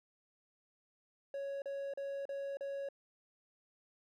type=tone bursts; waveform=triangle; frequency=555 Hz; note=C#5; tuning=2 cents sharp; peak=-36 dBFS; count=5; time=1.34-2.888 s; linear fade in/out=2 ms; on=280 ms; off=37 ms; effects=none